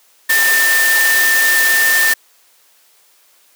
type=tone in noise; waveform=sine; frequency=1794 Hz; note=A6; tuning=33 cents sharp; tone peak=-11 dBFS; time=0.29-2.14 s; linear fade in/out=10 ms; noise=white; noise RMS=-17 dBFS; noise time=0.29-2.14 s; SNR=+3 dB; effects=white hiss -52 dBFS RMS until 3.55 s + high-pass 400 Hz 12 dB/octave